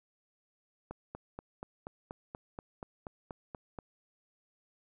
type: click train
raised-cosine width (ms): 1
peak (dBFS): -27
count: 13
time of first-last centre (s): 0.91-3.788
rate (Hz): 4.17
effects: none